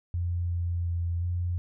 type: tone with pitch steps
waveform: sine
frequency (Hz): 87.1 / 86.5 / 85.7 / 88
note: F2 / F2 / F2 / F2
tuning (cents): -4 / -16 / -32 / +14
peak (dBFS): -26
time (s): 0.14-1.58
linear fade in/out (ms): 0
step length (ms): 360
effects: none